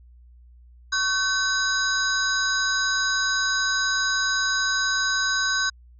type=tone cluster; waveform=sine; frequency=1113 / 1526 / 3905 / 4971 / 6590 Hz; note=C#6 / G6 / B7 / D#8 / G#8; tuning=+7 / -47 / -20 / -2 / -14 cents; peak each=-31 / -23 / -28 / -30 / -30 dBFS; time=0.92-5.7 s; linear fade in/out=10 ms; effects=added 60 Hz sine -47 dBFS peak until 5.99 s